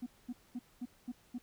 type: tone bursts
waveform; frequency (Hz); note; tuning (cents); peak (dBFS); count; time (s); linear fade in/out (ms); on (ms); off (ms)
sine; 245.3; B3; -12; -35; 6; 0.02-1.384; 10; 44; 220
effects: tanh soft clip ceiling -35 dBFS + pink hiss -66 dBFS RMS until 1.42 s